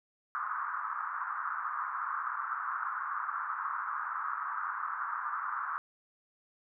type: band-pass noise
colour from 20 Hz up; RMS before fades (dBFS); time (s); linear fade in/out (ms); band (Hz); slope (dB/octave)
pink; -36; 0.35-5.78; 0; 1100 to 1400; 48
effects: none